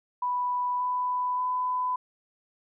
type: tone with pitch steps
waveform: sine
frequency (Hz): 987.8 / 995.2 / 1002.7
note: B5 / B5 / B5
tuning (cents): 0 / +13 / +26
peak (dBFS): -25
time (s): 0.22-1.96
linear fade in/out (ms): 5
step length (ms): 580
effects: none